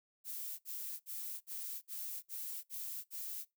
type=noise bursts; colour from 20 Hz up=violet; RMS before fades=-43 dBFS; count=8; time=0.24-3.453 s; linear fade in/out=50 ms; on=350 ms; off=59 ms; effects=noise-tail reverb RT60 0.2 s tail -22 dB re dry